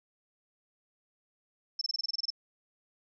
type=tone bursts; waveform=sine; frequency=5310 Hz; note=E8; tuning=12 cents sharp; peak=-29 dBFS; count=11; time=1.79-2.304 s; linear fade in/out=5 ms; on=24 ms; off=25 ms; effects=none